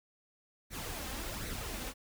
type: noise with flanger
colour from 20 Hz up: pink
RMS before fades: -40 dBFS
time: 0.7-1.94 s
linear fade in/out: 50 ms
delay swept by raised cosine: 0.49 to 3.89 ms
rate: 1.3 Hz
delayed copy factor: +0.55
effects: none